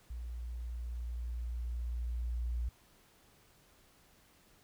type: tone with level ramp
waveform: sine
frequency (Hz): 59.4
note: A#1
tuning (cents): +33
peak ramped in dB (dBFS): -39 to -32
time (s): 0.1-2.69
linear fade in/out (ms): 5
effects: pink hiss -65 dBFS RMS until 4.63 s